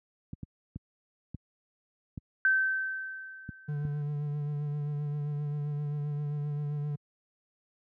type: clicks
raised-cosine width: 5 ms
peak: -24 dBFS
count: 7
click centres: 0.333 / 0.432 / 0.76 / 1.346 / 2.177 / 3.491 / 3.851 s
type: tone with exponential decay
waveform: sine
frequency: 1545 Hz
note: G6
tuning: 26 cents flat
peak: -20 dBFS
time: 2.45-4.02 s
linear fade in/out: 1 ms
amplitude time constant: 340 ms
type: tone with vibrato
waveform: triangle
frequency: 146.83 Hz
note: D3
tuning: in tune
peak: -28 dBFS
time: 3.68-6.96 s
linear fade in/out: 10 ms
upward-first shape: sine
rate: 7.6 Hz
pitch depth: 25 cents each way
effects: high-pass 80 Hz 12 dB/octave